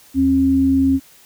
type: tone pair together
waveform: sine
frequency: 80.6 / 269.1 Hz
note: E2 / C4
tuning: -38 / +49 cents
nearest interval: octave + major sixth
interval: 2087 cents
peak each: -23 / -12 dBFS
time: 0.14-1 s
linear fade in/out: 50 ms
effects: white hiss -48 dBFS RMS until 1.25 s